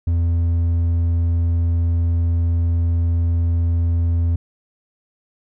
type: tone with hard clipping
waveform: sine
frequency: 84.6 Hz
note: E2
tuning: 45 cents sharp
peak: -16 dBFS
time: 0.07-4.36 s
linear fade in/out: 5 ms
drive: 3 dB
effects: none